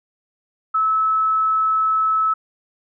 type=tone; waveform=sine; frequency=1300 Hz; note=E6; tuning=24 cents flat; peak=-15 dBFS; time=0.74-2.34 s; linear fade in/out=10 ms; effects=none